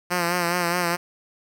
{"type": "tone with vibrato", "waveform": "5% pulse", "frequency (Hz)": 174.7, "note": "F3", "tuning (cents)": 1, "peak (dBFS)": -10, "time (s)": [0.1, 0.97], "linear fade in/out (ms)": 20, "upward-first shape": "sine", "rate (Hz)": 4.8, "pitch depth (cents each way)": 49, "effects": []}